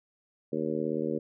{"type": "harmonic tone", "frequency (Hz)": 77.78, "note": "D#2", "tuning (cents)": 0, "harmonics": [2, 3, 4, 5, 6, 7], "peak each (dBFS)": [-39, -34, -34, -34, -34, -38], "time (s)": [0.52, 1.19], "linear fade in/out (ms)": 10, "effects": []}